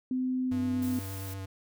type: tone with pitch glide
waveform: sine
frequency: 256 to 253.1 Hz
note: C4 to B3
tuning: -38 to +43 cents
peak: -27 dBFS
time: 0.11-0.99 s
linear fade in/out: 2 ms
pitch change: -19 cents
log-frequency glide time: 0.47-0.56 s
type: tone with vibrato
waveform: square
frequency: 96.5 Hz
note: G2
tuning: 27 cents flat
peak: -37 dBFS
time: 0.51-1.46 s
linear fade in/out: 10 ms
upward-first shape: sine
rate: 8.5 Hz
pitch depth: 18 cents each way
type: noise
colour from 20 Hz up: blue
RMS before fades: -45 dBFS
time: 0.82-1.34 s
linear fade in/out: 5 ms
effects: none